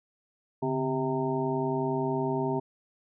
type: harmonic tone with a mistuned harmonic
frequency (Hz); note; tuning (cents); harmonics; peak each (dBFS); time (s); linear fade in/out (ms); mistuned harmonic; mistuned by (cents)
130.81; C3; 0; 1 / 2 / 3 / 5 / 6 / 7; -33 / -32 / -30 / -36 / -40 / -34; 0.62-2.6; 10; 1; +150
effects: none